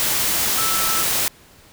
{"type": "tone in noise", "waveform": "sine", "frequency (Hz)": 1317, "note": "E6", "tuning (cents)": -2, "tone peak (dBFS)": -25, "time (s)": [0.58, 1.03], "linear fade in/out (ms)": 0, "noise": "white", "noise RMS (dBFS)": -20, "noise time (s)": [0, 1.28], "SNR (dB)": -8, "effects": ["pink hiss -49 dBFS RMS until 1.72 s"]}